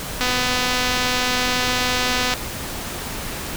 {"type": "click train", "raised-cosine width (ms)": 0.2, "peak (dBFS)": -4, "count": 533, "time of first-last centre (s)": [0.21, 2.338], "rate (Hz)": 250, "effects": ["pink hiss -29 dBFS RMS until 3.56 s"]}